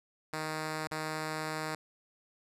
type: tone with dropouts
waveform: 5% pulse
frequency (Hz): 156.1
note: D#3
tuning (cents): +6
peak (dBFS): -23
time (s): 0.33-1.75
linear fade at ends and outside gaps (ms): 2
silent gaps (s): 0.873-0.913
effects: low-pass 12000 Hz 12 dB/octave